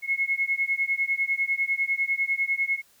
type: beating tone pair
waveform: sine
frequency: 2171 / 2181 Hz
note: C#7 / C#7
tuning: -37 / -29 cents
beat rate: 10 Hz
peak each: -26 dBFS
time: 0.02-2.82 s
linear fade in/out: 50 ms
effects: white hiss -60 dBFS RMS until 3 s